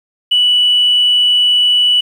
sine tone, 2957 Hz, F#7, 2 cents flat, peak -7 dBFS, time 0.31-2.01 s, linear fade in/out 10 ms, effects tanh soft clip ceiling -3 dBFS + 7-bit

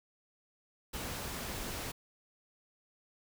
pink noise, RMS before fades -40 dBFS, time 0.93-1.92 s, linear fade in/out 10 ms, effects none

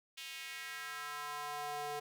square tone with high-pass filter sweep, 146.83 Hz, D3, in tune, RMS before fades -43 dBFS, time 0.17-2 s, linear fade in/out 10 ms, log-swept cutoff 2900 to 560 Hz, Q 2.2, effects none

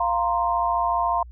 sine chord, F suspended fourth, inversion none, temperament equal with one note detuned, 695.6 / 932.3 / 1046.5 Hz, F5 / Bb5 / C6, -7 / 0 / 0 cents, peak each -24 dBFS, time 0-1.23 s, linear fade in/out 5 ms, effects added 60 Hz sine -39 dBFS peak until 1.31 s

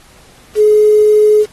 sine tone with quantisation, 423.9 Hz, G#4, 35 cents sharp, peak -5 dBFS, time 0.55-1.46 s, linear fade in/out 50 ms, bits 5, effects pink hiss -44 dBFS RMS until 1.52 s + AAC 32 kbps

